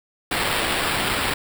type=noise with sample-and-hold; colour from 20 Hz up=blue; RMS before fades=-23 dBFS; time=0.31-1.34 s; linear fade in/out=5 ms; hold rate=6300 Hz; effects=none